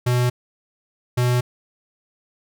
square tone pair in turn, 123.47 / 123.47 Hz, B2 / B2, 0 / 0 cents, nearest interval unison, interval 0 cents, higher neither, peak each -17 dBFS, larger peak neither, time 0.06-0.3 / 1.17-1.41 s, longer neither, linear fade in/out 10 ms, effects none

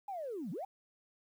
sine linear two-way sweep, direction down then up, 830.6 to 151.2 to 830.6 Hz, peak -37 dBFS, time 0.08-0.65 s, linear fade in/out 5 ms, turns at 0.51 s, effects tanh soft clip ceiling -33 dBFS + 11-bit

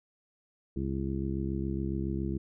harmonic tone, 67.2 Hz, C2, 47 cents sharp, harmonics 1 / 2 / 3 / 4 / 5 / 6, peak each -35 / -36 / -35 / -42 / -36 / -44 dBFS, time 0.76-2.38 s, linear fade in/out 5 ms, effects none

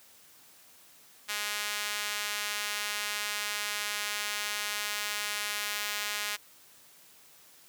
sawtooth tone with high-pass filter, 207.7 Hz, G#3, in tune, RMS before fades -34 dBFS, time 1.28-6.37 s, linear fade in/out 20 ms, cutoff 1900 Hz, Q 0.84, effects white hiss -57 dBFS RMS until 7.68 s + high-pass 100 Hz 12 dB/octave

